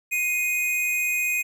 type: tone pair together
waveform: square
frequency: 2119 / 2489 Hz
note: C7 / D#7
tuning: +21 / 0 cents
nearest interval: minor third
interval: 279 cents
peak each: -34 / -23 dBFS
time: 0.11-1.43 s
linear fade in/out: 20 ms
effects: none